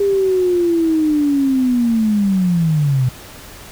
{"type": "linear sweep", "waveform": "sine", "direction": "down", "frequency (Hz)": [403.8, 123.47], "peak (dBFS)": -12, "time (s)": [0, 3.09], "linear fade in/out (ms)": 5, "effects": ["pink hiss -37 dBFS RMS until 3.71 s"]}